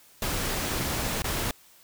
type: noise with dropouts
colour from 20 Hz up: pink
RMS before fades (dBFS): -29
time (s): 0.22-1.51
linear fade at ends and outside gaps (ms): 2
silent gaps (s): 1.221-1.242
effects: white hiss -56 dBFS RMS until 1.83 s